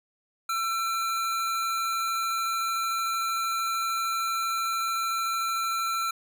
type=tone pair together; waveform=square; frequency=1343.4 / 2402 Hz; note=E6 / D7; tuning=+32 / +38 cents; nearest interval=minor seventh; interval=1006 cents; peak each=-27 / -38 dBFS; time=0.49-6.11 s; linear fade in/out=5 ms; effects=none